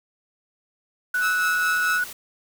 white noise, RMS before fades -38 dBFS, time 1.14-2.13 s, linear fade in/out 5 ms
sine tone with pitch glide, 1480 to 1468.9 Hz, F#6 to F#6, 0 to -13 cents, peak -20 dBFS, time 1.14-2.04 s, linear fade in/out 5 ms, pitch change -13 cents, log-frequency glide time 1.31-1.46 s
sawtooth tone with tremolo, 1300 Hz, E6, 24 cents flat, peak -20 dBFS, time 1.2-2.01 s, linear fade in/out 50 ms, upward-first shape triangle, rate 4.6 Hz, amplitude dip 60%
effects none

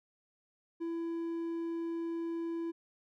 triangle tone, 333.8 Hz, E4, 22 cents sharp, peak -32 dBFS, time 0.8-2.72 s, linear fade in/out 20 ms, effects none

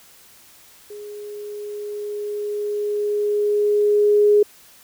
sine tone with level ramp, 415.3 Hz, G#4, in tune, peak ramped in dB -33 to -10 dBFS, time 0.9-4.43 s, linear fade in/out 5 ms, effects white hiss -49 dBFS RMS until 4.83 s

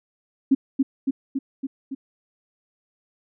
sine tone with echo, 270 Hz, C#4, 45 cents flat, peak -12 dBFS, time 0.51-0.55 s, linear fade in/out 10 ms, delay 280 ms, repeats 5, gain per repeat -3 dB, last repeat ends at 1.95 s, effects none

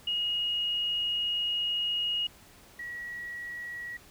sine tone pair in turn, 2877 / 1920.2 Hz, F#7 / B6, -49 / -49 cents, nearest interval perfect fifth, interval 700 cents, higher first, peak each -27 / -36 dBFS, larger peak first, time 0.07-2.27 / 2.79-3.97 s, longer first, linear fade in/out 5 ms, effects pink hiss -55 dBFS RMS until 4.1 s

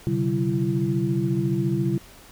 sine tone cluster, 128.9 / 143.3 / 190.2 / 336.6 Hz, C3 / D3 / F#3 / E4, -26 / -42 / +48 / +36 cents, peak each -26 dBFS, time 0.07-1.98 s, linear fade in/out 0 ms, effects pink hiss -48 dBFS RMS until 2.31 s

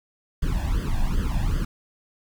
brown noise with flanger, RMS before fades -23 dBFS, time 0.42-1.65 s, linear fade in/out 5 ms, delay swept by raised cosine 0.62 to 1.19 ms, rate 2.6 Hz, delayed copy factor +1, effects none

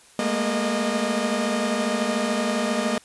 sawtooth tone cluster, 207.8 / 222 / 235.1 / 613 Hz, G#3 / A3 / A#3 / D#5, +1 / +16 / +15 / -26 cents, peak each -24 / -27 / -22 / -23 dBFS, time 0.19-2.98 s, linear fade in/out 2 ms, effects white hiss -52 dBFS RMS until 3.04 s + resampled to 24000 Hz

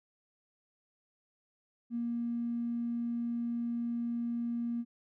triangle tone with tanh clipping, 235.9 Hz, A#3, 21 cents sharp, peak -31 dBFS, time 1.9-4.85 s, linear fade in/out 50 ms, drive 2 dB, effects none

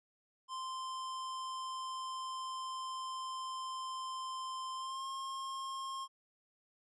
square tone with pitch glide, 1042 to 1070.7 Hz, C6 to C6, -7 to +40 cents, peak -40 dBFS, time 0.48-6.08 s, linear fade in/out 50 ms, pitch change +47 cents, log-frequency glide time 4.75-5.07 s, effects resampled to 22050 Hz

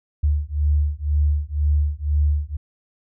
sine beating tone pair, 73 / 75 Hz, D2 / D2, -10 / +37 cents, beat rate 2 Hz, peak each -20 dBFS, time 0.23-2.57 s, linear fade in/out 10 ms, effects none

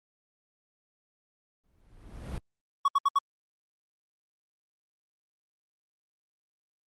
brown noise with exponential growth, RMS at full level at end -32 dBFS, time 1.64-2.38 s, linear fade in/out 2 ms, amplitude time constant 160 ms
triangle tone bursts, 1120 Hz, C#6, 18 cents sharp, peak -18 dBFS, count 4, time 2.85-3.188 s, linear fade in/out 5 ms, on 32 ms, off 70 ms
effects Opus 32 kbps

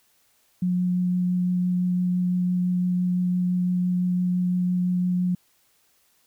sine tone with vibrato, 180 Hz, F#3, 47 cents flat, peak -20 dBFS, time 0.62-5.35 s, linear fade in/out 5 ms, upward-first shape triangle, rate 5.9 Hz, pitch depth 9 cents each way, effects white hiss -64 dBFS RMS until 6.26 s

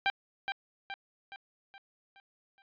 15% pulse tone with echo, 787 Hz, G5, 7 cents sharp, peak -19 dBFS, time 0.06-0.1 s, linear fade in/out 0 ms, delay 420 ms, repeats 6, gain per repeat -6 dB, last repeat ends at 2.62 s, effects resampled to 11025 Hz

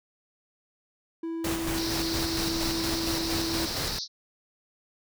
triangle tone, 329.6 Hz, E4, in tune, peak -28 dBFS, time 1.23-3.66 s, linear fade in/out 5 ms
pink noise with tremolo, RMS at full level -31 dBFS, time 1.44-3.99 s, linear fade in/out 5 ms, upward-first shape square, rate 4.3 Hz, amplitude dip 35%
pink band-pass noise, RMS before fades -35 dBFS, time 1.74-4.08 s, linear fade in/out 50 ms, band 3800 to 5800 Hz, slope 96 dB/octave
effects none

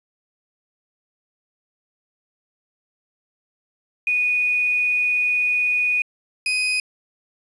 sine / 35% pulse tone pair in turn, 2471 / 2500 Hz, D#7 / D#7, -13 / +8 cents, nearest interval unison, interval 21 cents, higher second, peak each -17 dBFS, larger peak neither, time 4.07-6.02 / 6.46-6.8 s, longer first, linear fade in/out 2 ms, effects resampled to 24000 Hz + 8-bit

